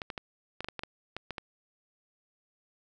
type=clicks; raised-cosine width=0.3 ms; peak=-20 dBFS; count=11; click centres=0.018 / 0.102 / 0.178 / 0.606 / 0.645 / 0.686 / 0.793 / 0.835 / 1.166 / 1.307 / 1.382 s; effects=none